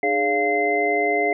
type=tone cluster; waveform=sine; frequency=304.2 / 415.4 / 567 / 699 / 2069 Hz; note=D#4 / G#4 / C#5 / F5 / C7; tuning=-39 / 0 / +39 / +1 / -20 cents; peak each=-29 / -23 / -29 / -22 / -23 dBFS; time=0.03-1.33 s; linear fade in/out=2 ms; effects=none